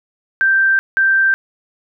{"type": "tone bursts at uneven times", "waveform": "sine", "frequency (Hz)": 1568, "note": "G6", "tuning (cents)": 0, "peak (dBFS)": -10, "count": 2, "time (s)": [[0.41, 0.79], [0.97, 1.34]], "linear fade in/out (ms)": 0, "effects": []}